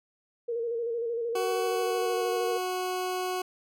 sine tone with vibrato, 466.2 Hz, A#4, in tune, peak -28 dBFS, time 0.48-2.58 s, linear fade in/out 10 ms, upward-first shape square, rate 13 Hz, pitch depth 37 cents each way
20% pulse tone with pitch glide, 373.5 to 367.5 Hz, F#4 to F#4, +16 to -12 cents, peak -24 dBFS, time 1.35-3.42 s, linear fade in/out 5 ms, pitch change -28 cents, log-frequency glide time 1.61-2.31 s
effects none

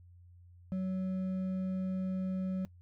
triangle tone with hard clipping, 187.1 Hz, F#3, 20 cents sharp, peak -33 dBFS, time 0.72-2.65 s, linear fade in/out 0 ms, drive 8 dB, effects noise-tail reverb RT60 0.1 s tail -21 dB re dry + added 88 Hz sine -54 dBFS peak until 2.81 s

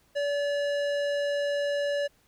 square tone with low-pass filter, 574 Hz, D5, 40 cents flat, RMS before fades -28 dBFS, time 0.15-2.08 s, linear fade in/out 20 ms, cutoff 4800 Hz, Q 0.58, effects pink hiss -65 dBFS RMS until 2.27 s

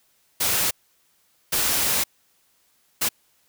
white noise bursts at uneven times, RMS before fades -22 dBFS, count 3, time 0.4-0.71 / 1.52-2.04 / 3.01-3.09 s, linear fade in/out 10 ms, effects white hiss -64 dBFS RMS until 3.48 s

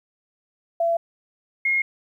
sine tone pair in turn, 674 / 2148 Hz, E5 / C7, +38 / +45 cents, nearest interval octave + minor sixth, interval 2007 cents, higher second, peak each -18 dBFS, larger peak neither, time 0.8-0.97 / 1.65-1.82 s, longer neither, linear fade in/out 5 ms, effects 10-bit

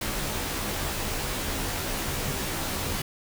pink noise with comb filter, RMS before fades -30 dBFS, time 0.01-3.02 s, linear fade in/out 5 ms, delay 17 ms, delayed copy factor -0.65, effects none

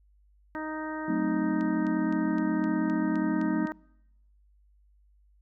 harmonic tone, 311.1 Hz, D#4, in tune, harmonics 1 / 2 / 3 / 4 / 5 / 6, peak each -35 / -40 / -39 / -43 / -42 / -44 dBFS, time 0.55-3.72 s, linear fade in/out 0 ms
sine chord, F# diminished seventh, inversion none, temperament equal, 185 / 220 / 261.6 / 311.1 Hz, F#3 / A3 / C4 / Eb4, 0 / 0 / 0 / 0 cents, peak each -32 dBFS, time 1.08-3.66 s, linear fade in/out 5 ms
click train, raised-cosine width 0.2 ms, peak -30 dBFS, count 9, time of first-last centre 1.61-3.672 s, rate 3.88 Hz
effects noise-tail reverb RT60 0.9 s tail -26 dB re dry + added 50 Hz sine -59 dBFS peak until 5.41 s

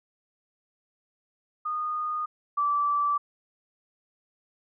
sine tone pair in turn, 1229 / 1161.6 Hz, D#6 / D6, -22 / -19 cents, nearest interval minor second, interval 97 cents, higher first, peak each -27 / -22 dBFS, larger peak second, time 1.65-2.26 / 2.57-3.18 s, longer neither, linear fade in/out 10 ms, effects none

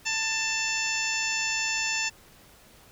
harmonic tone with a mistuned harmonic, 889 Hz, A5, 18 cents sharp, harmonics 1 / 2 / 3 / 4 / 5 / 6 / 7 / 8, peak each -38 / -33 / -29 / -39 / -39 / -34 / -38 / -34 dBFS, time 0.05-2.1 s, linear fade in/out 20 ms, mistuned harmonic 4, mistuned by -21 cents, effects pink hiss -54 dBFS RMS until 2.91 s

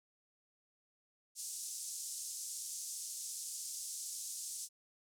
pink band-pass noise, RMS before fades -44 dBFS, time 1.35-4.69 s, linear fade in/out 50 ms, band 6000 to 10000 Hz, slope 24 dB/octave, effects none

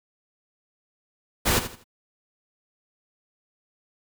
pink noise with echo, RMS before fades -21 dBFS, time 1.45-1.6 s, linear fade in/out 20 ms, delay 81 ms, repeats 3, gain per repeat -11 dB, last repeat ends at 1.843 s, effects none

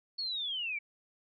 sine linear sweep, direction down, 4435 to 2252 Hz, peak -33 dBFS, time 0.18-0.79 s, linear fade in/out 10 ms, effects none

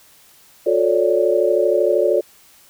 sine chord, D major seventh, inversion first, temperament equal with one note detuned, 360.5 / 440 / 554.4 / 587.3 Hz, F#4 / A4 / C#5 / D5, -45 / 0 / 0 / 0 cents, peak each -19 dBFS, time 0.66-2.21 s, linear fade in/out 10 ms, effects white hiss -50 dBFS RMS until 2.69 s

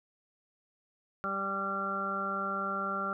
harmonic tone, 196 Hz, G3, in tune, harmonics 1 / 2 / 3 / 4 / 6 / 7, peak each -40 / -43 / -41 / -44 / -38 / -33 dBFS, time 1.24-3.13 s, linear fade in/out 0 ms, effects none

